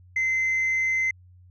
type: tone with amplitude modulation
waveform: sine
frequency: 2066 Hz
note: C7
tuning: 22 cents flat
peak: -18 dBFS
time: 0.16-1.11 s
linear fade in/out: 5 ms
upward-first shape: sine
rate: 231 Hz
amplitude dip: 30%
effects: tanh soft clip ceiling -19 dBFS + added 90 Hz sine -49 dBFS peak until 1.5 s